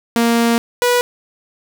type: tone pair in turn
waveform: sawtooth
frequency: 233.1 / 488.7 Hz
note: A#3 / B4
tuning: 0 / -18 cents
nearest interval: octave + minor second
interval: 1282 cents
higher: second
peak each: -8 dBFS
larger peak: neither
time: 0.16-0.58 / 0.82-1.01 s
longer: first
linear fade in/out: 0 ms
effects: none